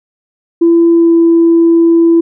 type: tone with pitch glide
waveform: sine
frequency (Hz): 336.6 to 334.1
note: E4 to E4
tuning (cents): +36 to +23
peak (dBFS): -3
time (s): 0.61-2.21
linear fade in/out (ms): 10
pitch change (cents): -13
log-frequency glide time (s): 0.92-1.13
effects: tanh soft clip ceiling 0 dBFS